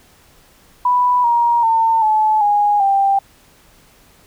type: tone with pitch steps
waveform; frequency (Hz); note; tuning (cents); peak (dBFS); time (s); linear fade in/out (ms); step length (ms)
sine; 987.8 / 944.3 / 902.7 / 862.9 / 824.9 / 788.6; B5 / A#5 / A5 / A5 / G#5 / G5; 0 / +22 / +44 / -34 / -12 / +10; -11; 0.85-3.19; 5; 390
effects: pink hiss -50 dBFS RMS until 4.26 s